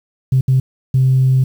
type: tone bursts at uneven times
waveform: sine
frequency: 130.81 Hz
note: C3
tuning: in tune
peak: -8 dBFS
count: 3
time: 0.32-0.41 / 0.48-0.6 / 0.94-1.44 s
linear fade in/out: 5 ms
effects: tanh soft clip ceiling -5 dBFS + 7-bit